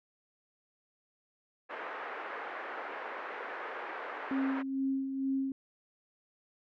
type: band-pass noise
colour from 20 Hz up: white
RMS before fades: -41 dBFS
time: 1.69-4.63 s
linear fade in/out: 20 ms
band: 370 to 1800 Hz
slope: 24 dB/octave
type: tone with tremolo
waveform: sine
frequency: 268.9 Hz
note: C4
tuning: 47 cents sharp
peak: -28 dBFS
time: 4.31-5.52 s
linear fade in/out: 2 ms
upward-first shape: sine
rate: 2.2 Hz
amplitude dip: 50%
effects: none